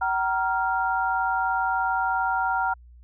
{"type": "tone cluster", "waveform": "sine", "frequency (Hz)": [763, 940, 1393], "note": ["G5", "A#5", "F6"], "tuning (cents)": [-47, 14, -5], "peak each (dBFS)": -26, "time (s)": [0.01, 2.74], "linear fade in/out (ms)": 10, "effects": ["added 60 Hz sine -46 dBFS peak until 3.03 s"]}